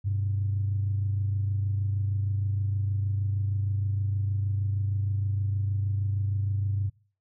sine tone pair together, 98.8 / 125.22 Hz, G2 / B2, +14 / +24 cents, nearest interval major third, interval 410 cents, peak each -24 / -35 dBFS, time 0.04-6.9 s, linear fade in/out 20 ms, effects noise-tail reverb RT60 0.4 s tail -23 dB re dry + tanh soft clip ceiling -18 dBFS

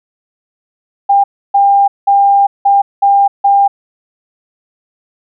sine tone bursts at uneven times, 799 Hz, G5, 33 cents sharp, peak -5 dBFS, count 6, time 1.09-1.24 / 1.54-1.88 / 2.07-2.47 / 2.65-2.82 / 3.02-3.28 / 3.44-3.68 s, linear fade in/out 10 ms, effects none

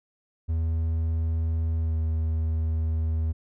triangle tone with pitch glide, 81.1 to 79.94 Hz, E2 to D#2, -28 to +47 cents, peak -21 dBFS, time 0.48-3.33 s, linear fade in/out 20 ms, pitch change -25 cents, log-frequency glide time 1.79-1.96 s, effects none

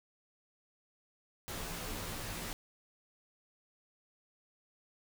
pink noise with comb filter, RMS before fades -41 dBFS, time 1.48-2.53 s, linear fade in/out 0 ms, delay 15 ms, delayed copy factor -0.7, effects none

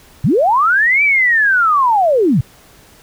sine linear two-way sweep, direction up then down, 98.7 to 2349 to 104.3 Hz, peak -9 dBFS, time 0.24-2.41 s, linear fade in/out 5 ms, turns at 1.03 s, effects pink hiss -45 dBFS RMS until 3.02 s

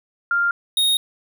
sine / square tone pair in turn, 1396.9 / 3729 Hz, F6 / A#7, 0 / 0 cents, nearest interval octave + perfect fourth, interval 1700 cents, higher second, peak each -16 dBFS, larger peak neither, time 0.31-0.51 / 0.77-0.97 s, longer neither, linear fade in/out 2 ms, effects none

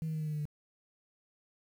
sine tone with pitch steps, 160 / 158.07 / 156.17 / 154.28 / 152.42 / 150.58 / 148.77 Hz, D#3 / D#3 / D#3 / D#3 / D#3 / D3 / D3, +49 / +28 / +7 / -14 / -35 / +44 / +23 cents, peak -31 dBFS, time 0.02-0.454 s, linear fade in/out 0 ms, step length 62 ms, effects tanh soft clip ceiling -30 dBFS + 10-bit

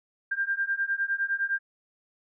sine beating tone pair, 1588 / 1597.8 Hz, G6 / G6, +22 / +33 cents, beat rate 9.8 Hz, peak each -29 / -28 dBFS, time 0.31-1.59 s, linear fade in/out 10 ms, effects none

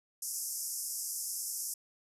white band-pass noise, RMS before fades -38 dBFS, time 0.22-1.74 s, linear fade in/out 5 ms, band 5100 to 13000 Hz, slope 96 dB/octave, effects none

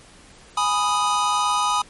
square chord, G# minor, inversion none, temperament equal, 830.6 / 987.8 / 1244.5 Hz, G#5 / B5 / D#6, 0 / 0 / 0 cents, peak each -26 / -24 / -22 dBFS, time 0.57-1.82 s, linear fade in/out 5 ms, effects pink hiss -48 dBFS RMS until 1.89 s + MP3 48 kbps

